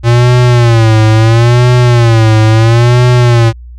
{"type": "tone with vibrato", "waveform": "square", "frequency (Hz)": 116.3, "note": "A#2", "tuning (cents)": -4, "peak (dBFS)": -4, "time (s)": [0.03, 3.53], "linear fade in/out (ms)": 50, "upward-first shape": "sine", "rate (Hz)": 0.74, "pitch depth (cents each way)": 110, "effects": ["added 60 Hz sine -26 dBFS peak until 3.78 s", "low-pass 6000 Hz 12 dB/octave"]}